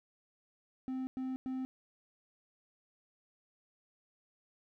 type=tone bursts; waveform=triangle; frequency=260 Hz; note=C4; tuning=11 cents flat; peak=-33 dBFS; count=3; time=0.88-1.65 s; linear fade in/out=0 ms; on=190 ms; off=100 ms; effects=none